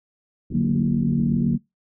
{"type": "low-pass noise", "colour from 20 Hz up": "white", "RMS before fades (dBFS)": -33, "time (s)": [0.5, 1.56], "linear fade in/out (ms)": 10, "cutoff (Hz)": 350, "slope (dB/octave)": 48}
{"type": "chord", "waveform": "sine", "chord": "D augmented", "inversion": "none", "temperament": "equal", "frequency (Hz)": [146.83, 185, 233.1], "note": ["D3", "F#3", "A#3"], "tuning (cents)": [0, 0, 0], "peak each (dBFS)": [-23, -23, -21], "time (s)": [0.53, 1.58], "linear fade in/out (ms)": 20}
{"effects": ["noise-tail reverb RT60 0.2 s tail -25 dB re dry"]}